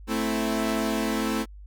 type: chord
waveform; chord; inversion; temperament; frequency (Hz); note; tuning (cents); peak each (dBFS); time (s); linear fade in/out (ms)
sawtooth; A minor; none; equal; 220 / 261.6 / 329.6; A3 / C4 / E4; 0 / 0 / 0; -23 / -26 / -26; 0.07-1.46; 50
effects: added 50 Hz sine -41 dBFS peak until 1.66 s